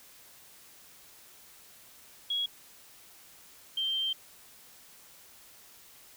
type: tone pair in turn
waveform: sine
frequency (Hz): 3321 / 3146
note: G#7 / G7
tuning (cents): -1 / +6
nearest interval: minor second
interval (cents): 93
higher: first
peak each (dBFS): -28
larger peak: neither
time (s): 2.3-2.46 / 3.77-4.13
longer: second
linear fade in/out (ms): 5
effects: white hiss -55 dBFS RMS until 6.16 s